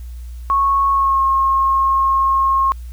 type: tone with pitch glide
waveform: sine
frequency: 1101 to 1078.3 Hz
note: C#6 to C#6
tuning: -12 to -48 cents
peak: -12 dBFS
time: 0.5-2.72 s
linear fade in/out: 0 ms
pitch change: -36 cents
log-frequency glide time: 0.91-1.22 s
effects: added 60 Hz sine -28 dBFS peak until 2.92 s + white hiss -52 dBFS RMS until 2.92 s